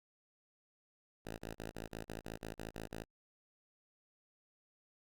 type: tone bursts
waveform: 5% pulse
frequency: 55 Hz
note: A1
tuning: in tune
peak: -32 dBFS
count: 11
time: 1.25-3.04 s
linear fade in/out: 10 ms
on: 130 ms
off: 36 ms
effects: Opus 48 kbps